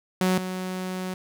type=tone pair in turn; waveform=sawtooth; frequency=185 / 185 Hz; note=F#3 / F#3; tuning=0 / 0 cents; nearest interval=unison; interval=0 cents; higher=neither; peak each=-16 / -25 dBFS; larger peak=first; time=0.21-0.38 / 0.38-1.14 s; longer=second; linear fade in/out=2 ms; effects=none